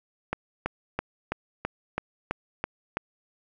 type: click train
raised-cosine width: 0.5 ms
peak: -12 dBFS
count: 9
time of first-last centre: 0.33-2.97 s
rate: 3.03 Hz
effects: none